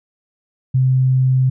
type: tone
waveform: sine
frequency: 130 Hz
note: C3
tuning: 11 cents flat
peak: -11 dBFS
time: 0.74-1.5 s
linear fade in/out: 10 ms
effects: none